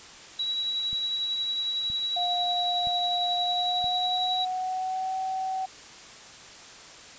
sine tone with tremolo, 3895 Hz, B7, 25 cents flat, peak -25 dBFS, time 0.39-4.45 s, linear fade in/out 5 ms, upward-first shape triangle, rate 11 Hz, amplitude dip 30%
click train, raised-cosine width 5 ms, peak -31 dBFS, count 4, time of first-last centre 0.93-3.843 s, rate 1.03 Hz
sine tone with pitch glide, 711 to 757.6 Hz, F5 to F#5, +31 to +41 cents, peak -27 dBFS, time 2.16-5.66 s, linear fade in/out 10 ms, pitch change +110 cents, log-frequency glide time 3.37-5.16 s
effects white hiss -46 dBFS RMS until 7.18 s + resampled to 16000 Hz

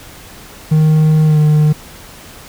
triangle tone with pitch glide, 155.56 to 151.83 Hz, D#3 to D#3, 0 to -42 cents, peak -5 dBFS, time 0.71-1.73 s, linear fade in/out 10 ms, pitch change -42 cents, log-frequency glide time 1.25-1.38 s, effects pink hiss -36 dBFS RMS until 2.48 s

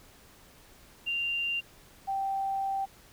sine tone pair in turn, 2782 / 780.7 Hz, F7 / G5, -7 / -7 cents, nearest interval octave + minor seventh, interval 2200 cents, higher first, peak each -28 dBFS, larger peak neither, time 1.06-1.61 / 2.07-2.86 s, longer second, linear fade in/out 20 ms, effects pink hiss -56 dBFS RMS until 3.12 s

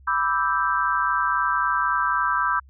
sine chord, E minor seventh, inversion second, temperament equal, 987.8 / 1174.7 / 1318.5 / 1568 Hz, B5 / D6 / E6 / G6, 0 / 0 / 0 / 0 cents, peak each -25 dBFS, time 0.07-2.6 s, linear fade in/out 10 ms, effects added 67 Hz sine -47 dBFS peak until 2.69 s

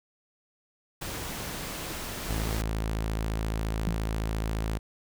pink noise, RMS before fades -36 dBFS, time 1.01-2.62 s, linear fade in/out 10 ms
sawtooth tone, 54.4 Hz, A1, 19 cents flat, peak -24 dBFS, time 2.28-4.79 s, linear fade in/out 20 ms
sine tone with exponential decay, 170 Hz, F3, 46 cents flat, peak -22 dBFS, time 3.87-4.01 s, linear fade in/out 2 ms, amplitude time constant 29 ms
effects none

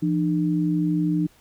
sine tone pair together, 169.8 / 302.2 Hz, F3 / D4, -48 / +50 cents, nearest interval minor seventh, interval 998 cents, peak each -22 dBFS, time 0.02-1.27 s, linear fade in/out 10 ms, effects pink hiss -57 dBFS RMS until 1.4 s

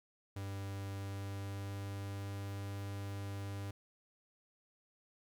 45% pulse tone with pitch glide, 98.6 to 99.63 Hz, G2 to G2, +11 to +29 cents, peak -40 dBFS, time 0.36-3.71 s, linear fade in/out 5 ms, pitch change +18 cents, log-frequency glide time 0.74-2.32 s, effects 13-bit

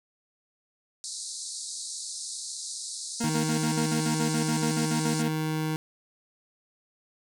white band-pass noise, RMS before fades -37 dBFS, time 1.04-5.22 s, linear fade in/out 0 ms, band 3900 to 9600 Hz, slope 96 dB/octave
40% pulse tone bursts, 233.1 Hz, A#3, in tune, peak -26 dBFS, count 15, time 3.2-5.286 s, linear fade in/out 10 ms, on 98 ms, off 44 ms
25% pulse tone, 156.5 Hz, D#3, 10 cents sharp, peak -23 dBFS, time 3.24-5.76 s, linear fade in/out 0 ms
effects none

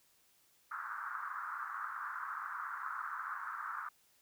pink band-pass noise, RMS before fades -42 dBFS, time 0.71-3.89 s, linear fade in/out 5 ms, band 1100 to 1500 Hz, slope 48 dB/octave, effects white hiss -70 dBFS RMS until 4.21 s

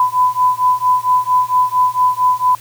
sine beating tone pair, 1000 / 1004.4 Hz, B5 / B5, +21 / +29 cents, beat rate 4.4 Hz, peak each -14 dBFS, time 0-2.55 s, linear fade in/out 2 ms, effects added 115 Hz sine -43 dBFS peak until 2.6 s + white hiss -40 dBFS RMS until 2.6 s

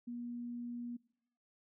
sine tone, 240 Hz, B3, 49 cents flat, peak -40 dBFS, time 0.07-0.97 s, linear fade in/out 10 ms, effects noise-tail reverb RT60 0.8 s tail -23 dB re dry

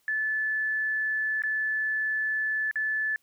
sine tone with dropouts, 1738 Hz, A6, 22 cents flat, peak -25 dBFS, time 0.08-3.16 s, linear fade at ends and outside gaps 1 ms, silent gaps 1.421-1.436 / 2.712-2.757 s, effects white hiss -69 dBFS RMS until 3.22 s

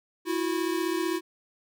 square tone pair together, 328.4 / 364 Hz, E4 / F#4, -6 / -28 cents, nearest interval major second, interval 178 cents, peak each -29 / -30 dBFS, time 0.25-1.21 s, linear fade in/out 50 ms, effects none

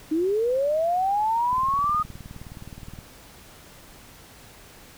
sine linear sweep, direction up, 301.6 to 1250 Hz, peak -20 dBFS, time 0.11-2.03 s, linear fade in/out 10 ms
click train, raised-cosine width 5 ms, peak -27 dBFS, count 29, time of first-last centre 1.53-2.988 s, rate 19.2 Hz
effects pink hiss -48 dBFS RMS until 4.97 s

